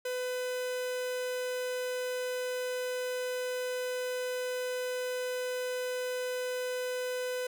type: tone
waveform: 45% pulse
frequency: 502 Hz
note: B4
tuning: 28 cents sharp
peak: -32 dBFS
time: 0.05-7.47 s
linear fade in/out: 5 ms
effects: none